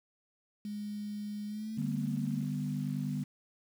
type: tone with pitch glide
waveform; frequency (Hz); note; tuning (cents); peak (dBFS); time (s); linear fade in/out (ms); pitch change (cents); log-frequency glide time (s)
sine; 207.7 to 226.5; G#3 to A#3; 0 to -50; -36; 0.65-2.43; 2; +150; 1.47-1.86
type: chord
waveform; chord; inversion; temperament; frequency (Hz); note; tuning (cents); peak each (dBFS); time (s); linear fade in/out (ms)
sine; G major; second; equal; 146.83 / 196 / 246.9; D3 / G3 / B3; 0 / 0 / 0; -35 / -37 / -37; 1.77-3.24; 10
effects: 9-bit